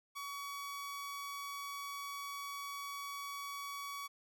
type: tone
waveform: sawtooth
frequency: 1130 Hz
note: C#6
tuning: 33 cents sharp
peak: -38 dBFS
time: 0.15-4.08 s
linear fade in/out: 20 ms
effects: none